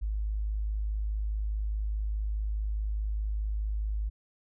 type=tone; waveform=sine; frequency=52.4 Hz; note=G#1; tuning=16 cents sharp; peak=-28 dBFS; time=0.01-4.1 s; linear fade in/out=20 ms; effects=none